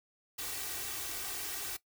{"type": "noise with comb filter", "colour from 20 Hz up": "white", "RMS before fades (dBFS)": -39, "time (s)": [0.38, 1.77], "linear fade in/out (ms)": 10, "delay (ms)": 2.6, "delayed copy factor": 0.75, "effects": ["noise-tail reverb RT60 0.1 s tail -18 dB re dry"]}